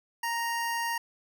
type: tone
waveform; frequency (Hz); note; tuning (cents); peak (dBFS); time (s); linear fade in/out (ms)
25% pulse; 932.3; A#5; 0; -25; 0.23-0.98; 5
effects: none

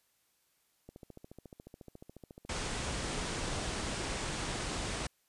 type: click train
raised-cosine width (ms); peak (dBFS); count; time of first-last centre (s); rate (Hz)
2; -35; 28; 0.89-2.805; 14.1
type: low-pass noise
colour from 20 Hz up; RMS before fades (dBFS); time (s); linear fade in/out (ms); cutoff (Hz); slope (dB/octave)
pink; -37; 2.49-5.07; 5; 9600; 96
effects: white hiss -74 dBFS RMS until 5.28 s + resampled to 32000 Hz

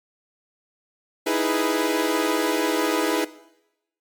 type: chord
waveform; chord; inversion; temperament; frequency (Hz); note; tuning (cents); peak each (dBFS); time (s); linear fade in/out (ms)
sawtooth; E major seventh; third; equal with one note detuned; 311.1 / 331.3 / 415.3 / 493.9; D#4 / E4 / G#4 / B4; 0 / +9 / 0 / 0; -22; 1.26-3.25; 10
effects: noise-tail reverb RT60 0.9 s tail -18 dB re dry + MP3 96 kbps

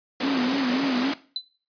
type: high-pass noise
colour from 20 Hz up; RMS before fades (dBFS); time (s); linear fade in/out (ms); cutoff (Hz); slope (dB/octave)
pink; -28; 0.2-1.14; 5; 200; 24
type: tone with vibrato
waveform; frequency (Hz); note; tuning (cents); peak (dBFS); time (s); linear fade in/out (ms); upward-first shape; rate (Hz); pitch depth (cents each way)
sine; 261.6; C4; 0; -22; 0.23-1.12; 5; sine; 3.7; 110
type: tone with exponential decay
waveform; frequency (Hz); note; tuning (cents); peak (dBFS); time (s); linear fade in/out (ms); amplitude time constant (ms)
sine; 4016; B7; +28; -21; 1.36-1.44; 2; 16
effects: noise-tail reverb RT60 0.4 s tail -17 dB re dry + resampled to 11025 Hz

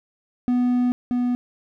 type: tone pair in turn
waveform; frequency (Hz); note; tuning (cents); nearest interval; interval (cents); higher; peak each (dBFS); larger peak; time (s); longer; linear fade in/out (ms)
triangle; 246.9 / 245.7; B3 / B3; 0 / -9; unison; 9; first; -15 / -17; first; 0.48-0.92 / 1.11-1.35; first; 0
effects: none

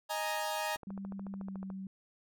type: chord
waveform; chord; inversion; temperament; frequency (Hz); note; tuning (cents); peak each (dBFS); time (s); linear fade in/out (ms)
sawtooth; D# suspended fourth; none; equal; 622.3 / 830.6 / 932.3; D#5 / G#5 / A#5; 0 / 0 / 0; -34; 0.09-0.77; 20
type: click train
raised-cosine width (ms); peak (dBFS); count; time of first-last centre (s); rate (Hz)
1; -33; 14; 0.76-1.702; 13.8
type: tone with pitch glide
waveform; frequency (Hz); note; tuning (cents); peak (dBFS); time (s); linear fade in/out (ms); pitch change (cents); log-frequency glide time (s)
sine; 196 to 191.74; G3 to G3; 0 to -38; -39; 0.87-1.87; 2; -38; 1.32-1.61
effects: none

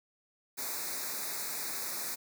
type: band-stop noise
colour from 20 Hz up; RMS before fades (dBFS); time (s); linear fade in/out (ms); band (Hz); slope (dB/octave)
white; -37; 0.57-2.16; 20; 2500 to 3700; 96
effects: high-pass 200 Hz 12 dB/octave

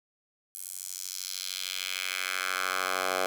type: tone with high-pass filter sweep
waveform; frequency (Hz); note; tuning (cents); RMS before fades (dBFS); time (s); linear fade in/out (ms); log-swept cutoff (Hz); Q
10% pulse; 93.1; F#2; +11; -33; 0.55-3.26; 0; 10000 to 710; 1.6
effects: 9-bit

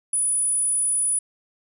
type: tone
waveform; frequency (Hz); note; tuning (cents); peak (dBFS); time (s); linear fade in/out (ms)
sine; 9870; D#9; -15; -17; 0.13-1.19; 5
effects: tanh soft clip ceiling -18 dBFS

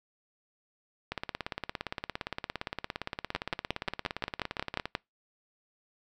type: two click trains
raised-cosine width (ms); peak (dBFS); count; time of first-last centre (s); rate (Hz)
0.3; -17 / -13; 66 / 10; 1.12-4.856 / 3.35-4.951; 17.4 / 5.62
effects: noise-tail reverb RT60 0.2 s tail -25 dB re dry

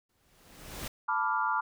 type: noise with exponential growth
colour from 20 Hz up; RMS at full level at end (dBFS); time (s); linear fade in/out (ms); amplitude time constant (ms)
pink; -36; 0.09-0.88; 5; 170
type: chord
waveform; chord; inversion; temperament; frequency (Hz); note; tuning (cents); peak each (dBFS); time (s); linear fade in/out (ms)
sine; B half-diminished seventh; third; equal; 880 / 987.8 / 1174.7 / 1396.9; A5 / B5 / D6 / F6; 0 / 0 / 0 / 0; -32; 1.08-1.61; 10
effects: none

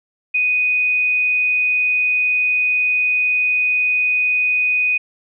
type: tone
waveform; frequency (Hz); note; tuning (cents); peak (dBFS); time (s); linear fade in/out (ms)
sine; 2489; D#7; 0; -14; 0.34-4.98; 10
effects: none

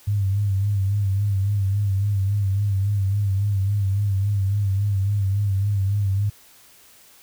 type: tone with vibrato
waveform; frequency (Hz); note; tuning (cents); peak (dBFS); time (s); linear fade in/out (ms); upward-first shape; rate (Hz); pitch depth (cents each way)
sine; 99.6; G2; +28; -18; 0.07-6.3; 10; sine; 3.6; 62
effects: white hiss -51 dBFS RMS until 7.22 s

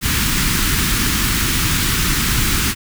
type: band-stop noise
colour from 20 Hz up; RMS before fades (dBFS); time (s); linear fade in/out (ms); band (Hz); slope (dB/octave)
pink; -17; 0.01-2.75; 50; 310 to 1200; 24
effects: none

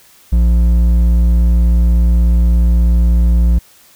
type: tone with hard clipping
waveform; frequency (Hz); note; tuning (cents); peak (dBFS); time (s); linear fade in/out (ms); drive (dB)
triangle; 58.27; A#1; 0; -9; 0.32-3.59; 10; 10
effects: white hiss -46 dBFS RMS until 3.95 s

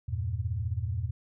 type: chord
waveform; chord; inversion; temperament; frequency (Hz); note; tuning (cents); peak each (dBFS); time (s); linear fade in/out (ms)
sine; E diminished; none; equal; 82.41 / 98 / 116.54; E2 / G2 / Bb2; 0 / 0 / 0; -33; 0.08-1.11; 10
effects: none

